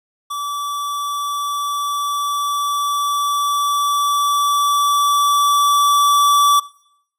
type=tone with level ramp; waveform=square; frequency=1155 Hz; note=D6; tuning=29 cents flat; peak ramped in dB=-23 to -11 dBFS; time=0.3-6.6 s; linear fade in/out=10 ms; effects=noise-tail reverb RT60 0.7 s tail -20 dB re dry + resampled to 32000 Hz